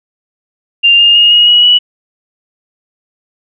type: tone with pitch steps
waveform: sine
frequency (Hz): 2793 / 2822 / 2852 / 2881 / 2912 / 2942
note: F7 / F7 / F7 / F#7 / F#7 / F#7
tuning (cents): -1 / +17 / +36 / -47 / -28 / -11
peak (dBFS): -3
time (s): 0.83-1.79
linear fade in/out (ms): 20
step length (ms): 160
effects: none